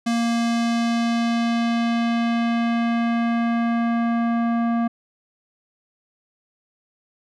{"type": "tone with low-pass filter sweep", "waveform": "square", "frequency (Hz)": 233.1, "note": "A#3", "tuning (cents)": 0, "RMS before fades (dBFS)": -21, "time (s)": [0.06, 4.88], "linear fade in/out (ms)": 10, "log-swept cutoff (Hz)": [7400, 1200], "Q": 1, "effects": []}